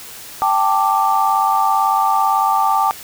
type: chord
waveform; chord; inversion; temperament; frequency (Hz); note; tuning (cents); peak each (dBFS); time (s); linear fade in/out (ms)
sine; G suspended second; none; just; 784 / 882 / 1176; G5 / A5 / D6; 0 / +4 / +2; -17; 0.42-2.91; 0
effects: white hiss -35 dBFS RMS until 3.03 s